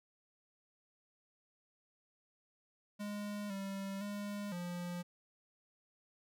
square tone with pitch steps, 206.2 / 195.5 / 204.5 / 175.8 Hz, G#3 / G3 / G#3 / F3, -12 / -4 / -26 / +12 cents, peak -40 dBFS, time 2.99-5.03 s, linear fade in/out 20 ms, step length 510 ms, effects none

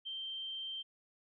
sine tone, 3138 Hz, G7, 1 cent sharp, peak -39 dBFS, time 0.05-0.83 s, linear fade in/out 20 ms, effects none

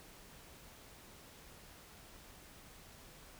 silence, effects pink hiss -57 dBFS RMS until 3.39 s

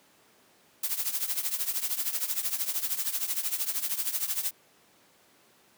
blue noise with tremolo, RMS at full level -27 dBFS, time 0.83-4.51 s, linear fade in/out 5 ms, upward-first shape triangle, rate 13 Hz, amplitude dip 85%, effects pink hiss -61 dBFS RMS until 5.77 s + high-pass 200 Hz 12 dB/octave

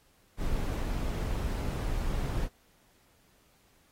brown noise, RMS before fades -31 dBFS, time 0.37-2.49 s, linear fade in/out 50 ms, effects pink hiss -66 dBFS RMS until 3.91 s + AAC 48 kbps

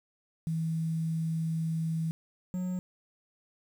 sine / triangle tone pair in turn, 162 / 182.11 Hz, E3 / F#3, -30 / -27 cents, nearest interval major second, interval 203 cents, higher second, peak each -28 dBFS, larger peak neither, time 0.47-2.11 / 2.54-2.79 s, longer first, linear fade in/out 0 ms, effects 9-bit

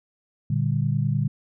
sine chord, G minor, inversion first, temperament equal, 116.54 / 146.83 / 196 Hz, Bb2 / D3 / G3, 0 / 0 / 0 cents, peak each -24 / -23 / -29 dBFS, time 0.5-1.28 s, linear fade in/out 5 ms, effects none

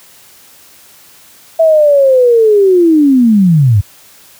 sine linear sweep, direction down, 659.3 to 92.5 Hz, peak -4 dBFS, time 1.59-3.81 s, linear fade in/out 10 ms, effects white hiss -41 dBFS RMS until 4.39 s + high-pass 60 Hz 12 dB/octave

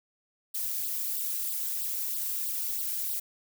violet noise with flanger, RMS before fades -32 dBFS, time 0.54-3.2 s, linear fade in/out 10 ms, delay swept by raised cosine 0.22 to 2.52 ms, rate 3.1 Hz, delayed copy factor +0.9, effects none

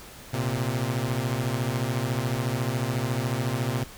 sawtooth beating tone pair, 116.54 / 130.54 Hz, A#2 / C3, 0 / -4 cents, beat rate 14 Hz, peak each -24 dBFS, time 0.33-3.84 s, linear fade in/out 10 ms, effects pink hiss -45 dBFS RMS until 3.97 s

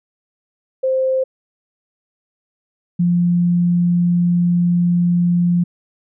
sine tone pair in turn, 523.3 / 174.63 Hz, C5 / F3, 0 / 0 cents, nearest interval octave + perfect fifth, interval 1900 cents, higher first, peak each -14 / -12 dBFS, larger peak second, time 0.83-1.24 / 2.99-5.64 s, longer second, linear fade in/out 10 ms, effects none

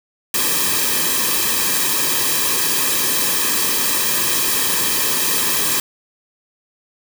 white noise with comb filter, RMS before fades -18 dBFS, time 0.34-5.8 s, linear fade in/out 2 ms, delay 1.4 ms, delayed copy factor -0.8, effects none

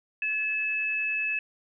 sine tone pair together, 1713 / 2603 Hz, A6 / E7, -47 / -22 cents, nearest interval perfect fifth, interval 725 cents, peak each -35 / -26 dBFS, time 0.22-1.39 s, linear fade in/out 2 ms, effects none

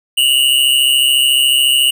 square tone pair together, 2812 / 2946 Hz, F7 / F#7, +11 / -8 cents, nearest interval minor second, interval 81 cents, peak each -13 dBFS, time 0.17-1.91 s, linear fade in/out 10 ms, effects none

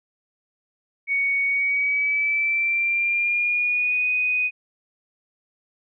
sine tone with pitch glide, 2232 to 2491 Hz, C#7 to D#7, +11 to +1 cents, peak -19 dBFS, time 1.07-4.51 s, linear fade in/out 50 ms, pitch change +190 cents, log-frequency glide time 1.46-4.1 s, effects none

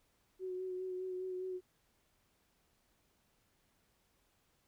sine tone with vibrato, 370 Hz, F#4, in tune, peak -38 dBFS, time 0.39-1.61 s, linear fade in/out 50 ms, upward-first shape sine, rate 4.9 Hz, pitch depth 22 cents each way, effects pink hiss -75 dBFS RMS until 4.67 s

